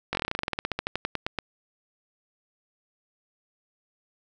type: slowing click train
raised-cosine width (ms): 0.3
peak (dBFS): -11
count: 23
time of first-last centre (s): 0.13-1.387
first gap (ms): 20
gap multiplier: 1.09
effects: none